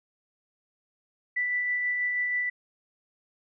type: tone with tremolo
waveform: sine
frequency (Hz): 1975.5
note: B6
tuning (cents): 0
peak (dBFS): -24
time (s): 1.36-2.5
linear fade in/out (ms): 10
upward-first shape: sine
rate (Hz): 6.2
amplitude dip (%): 25
effects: none